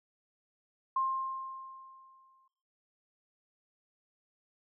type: tone with exponential decay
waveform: sine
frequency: 1059 Hz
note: C6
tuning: 21 cents sharp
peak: -26 dBFS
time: 0.96-2.48 s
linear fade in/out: 5 ms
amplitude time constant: 330 ms
effects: noise-tail reverb RT60 1.0 s tail -26 dB re dry